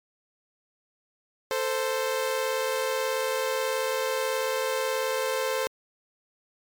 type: tone pair together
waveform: sawtooth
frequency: 443.6 / 522 Hz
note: A4 / C5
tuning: +14 / -4 cents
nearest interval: minor third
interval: 282 cents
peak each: -26 / -23 dBFS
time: 1.51-5.67 s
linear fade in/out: 0 ms
effects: MP3 96 kbps